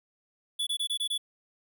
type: tone bursts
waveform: square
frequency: 3436 Hz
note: A7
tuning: 42 cents flat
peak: -28 dBFS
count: 6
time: 0.59-1.179 s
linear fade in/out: 10 ms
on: 79 ms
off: 23 ms
effects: none